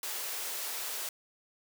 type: high-pass noise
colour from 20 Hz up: white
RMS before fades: -37 dBFS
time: 0.03-1.09 s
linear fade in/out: 2 ms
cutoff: 380 Hz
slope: 24 dB/octave
effects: none